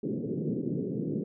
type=band-pass noise; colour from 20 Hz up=pink; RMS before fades=-32 dBFS; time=0.03-1.24 s; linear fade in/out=2 ms; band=130 to 450 Hz; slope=48 dB/octave; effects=none